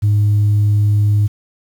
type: tone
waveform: sine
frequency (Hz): 103.83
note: G#2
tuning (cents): 0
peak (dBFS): -8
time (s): 0.02-1.28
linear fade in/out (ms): 20
effects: tanh soft clip ceiling -8 dBFS + 7-bit